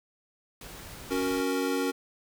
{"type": "noise", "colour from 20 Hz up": "pink", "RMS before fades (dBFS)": -44, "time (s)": [0.61, 1.41], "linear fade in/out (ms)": 2}
{"type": "chord", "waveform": "square", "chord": "F# major", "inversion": "second", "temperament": "equal", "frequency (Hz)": [277.2, 370, 466.2], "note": ["C#4", "F#4", "A#4"], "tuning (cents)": [0, 0, 0], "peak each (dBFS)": [-30, -33, -32], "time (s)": [1.1, 1.92], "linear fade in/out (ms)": 20}
{"effects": []}